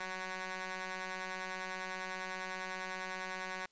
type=ring-modulated tone; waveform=10% pulse; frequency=185 Hz; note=F#3; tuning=in tune; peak=-28 dBFS; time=0-3.66 s; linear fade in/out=2 ms; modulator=1300 Hz; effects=white hiss -72 dBFS RMS until 3.71 s + resampled to 16000 Hz